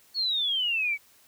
sine exponential sweep, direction down, 4435 to 2234 Hz, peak -24 dBFS, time 0.14-0.98 s, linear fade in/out 50 ms, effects white hiss -59 dBFS RMS until 1.27 s

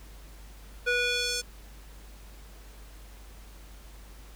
square tone with band-pass filter sweep, 487.9 Hz, B4, 21 cents flat, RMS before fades -28 dBFS, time 0.86-1.42 s, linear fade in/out 20 ms, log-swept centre 1700 to 6600 Hz, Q 1.4, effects added 50 Hz sine -46 dBFS peak until 4.35 s + pink hiss -54 dBFS RMS until 4.35 s

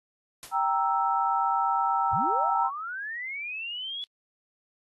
white noise with exponential decay, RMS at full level -38 dBFS, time 0.43-0.62 s, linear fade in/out 0 ms, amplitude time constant 41 ms
sine chord, E diminished, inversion first, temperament equal, 784 / 932.3 / 1318.5 Hz, G5 / Bb5 / E6, 0 / 0 / 0 cents, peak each -27 dBFS, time 0.51-2.71 s, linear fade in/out 50 ms
sine linear sweep, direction up, 94.2 to 3417 Hz, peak -32 dBFS, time 2.13-4.04 s, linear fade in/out 0 ms
effects AAC 32 kbps

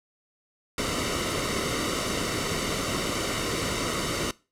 pink noise with comb filter, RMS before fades -28 dBFS, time 0.78-4.31 s, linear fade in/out 2 ms, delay 1.2 ms, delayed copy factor -0.65, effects noise-tail reverb RT60 0.3 s tail -21 dB re dry + low-pass 9000 Hz 12 dB/octave

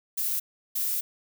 violet noise bursts at uneven times, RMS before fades -28 dBFS, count 2, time 0.17-0.4 / 0.75-1.01 s, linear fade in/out 10 ms, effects none

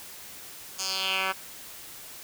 10% pulse tone with band-pass filter sweep, 190.2 Hz, F#3, 48 cents sharp, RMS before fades -29 dBFS, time 0.78-1.33 s, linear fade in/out 20 ms, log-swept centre 6500 to 1700 Hz, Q 2.8, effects white hiss -44 dBFS RMS until 2.23 s

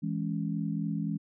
sine chord, C# minor, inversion first, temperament equal with one note detuned, 163.96 / 207.7 / 277.2 Hz, E3 / G#3 / C#4, -9 / 0 / 0 cents, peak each -32 / -33 / -36 dBFS, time 0.02-1.18 s, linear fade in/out 20 ms, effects none

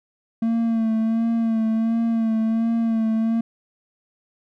triangle tone with vibrato, 225.8 Hz, A3, 45 cents sharp, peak -16 dBFS, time 0.42-3.41 s, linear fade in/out 5 ms, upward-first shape sine, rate 1.4 Hz, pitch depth 33 cents each way, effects none

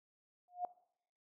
sine tone with exponential growth, 715 Hz, F5, 41 cents sharp, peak -32 dBFS, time 0.48-0.65 s, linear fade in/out 1 ms, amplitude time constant 36 ms, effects noise-tail reverb RT60 0.7 s tail -19 dB re dry

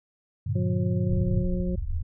sine chord, G minor, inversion none, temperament just, 98 / 117.6 / 147 Hz, G2 / Bb2 / D3, 0 / +16 / +2 cents, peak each -27 / -28 / -32 dBFS, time 0.46-1.43 s, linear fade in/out 10 ms
harmonic tone, 180 Hz, F#3, 47 cents flat, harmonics 1 / 2 / 3, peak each -27 / -35 / -37 dBFS, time 0.55-1.76 s, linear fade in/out 10 ms
pink low-pass noise, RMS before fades -29 dBFS, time 1.08-2.03 s, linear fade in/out 2 ms, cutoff 120 Hz, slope 96 dB/octave
effects none

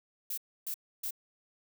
violet noise bursts, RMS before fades -36 dBFS, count 3, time 0.3-1.108 s, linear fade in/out 5 ms, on 76 ms, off 290 ms, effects none

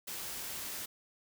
white noise, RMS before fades -41 dBFS, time 0.07-0.86 s, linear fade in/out 10 ms, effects none

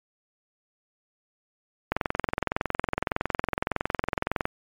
click train, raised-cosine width 0.5 ms, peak -9 dBFS, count 56, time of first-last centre 1.92-4.455 s, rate 21.7 Hz, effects MP3 96 kbps

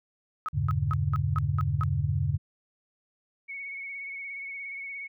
sine tone bursts, 1273 Hz, D#6, 39 cents sharp, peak -28 dBFS, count 7, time 0.46-1.835 s, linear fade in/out 0 ms, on 25 ms, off 200 ms
sine chord, E diminished seventh, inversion none, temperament just, 82.41 / 98.89 / 118.67 / 142.4 Hz, E2 / G2 / Bb2 / Db3, 0 / +16 / +31 / +47 cents, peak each -31 / -29 / -33 / -28 dBFS, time 0.53-2.38 s, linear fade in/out 20 ms
sine tone with vibrato, 2217 Hz, C#7, in tune, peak -35 dBFS, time 3.48-5.08 s, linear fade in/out 20 ms, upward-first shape sine, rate 17 Hz, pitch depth 30 cents each way
effects none

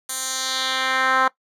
10% pulse tone with band-pass filter sweep, 261.6 Hz, C4, in tune, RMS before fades -22 dBFS, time 0.09-1.28 s, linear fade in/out 5 ms, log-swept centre 9500 to 1200 Hz, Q 1.6, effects noise-tail reverb RT60 0.1 s tail -19 dB re dry

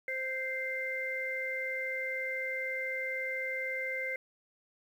harmonic tone, 522 Hz, C5, 4 cents flat, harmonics 1 / 3 / 4, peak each -39 / -42 / -34 dBFS, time 0.08-4.16 s, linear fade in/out 2 ms, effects 10-bit

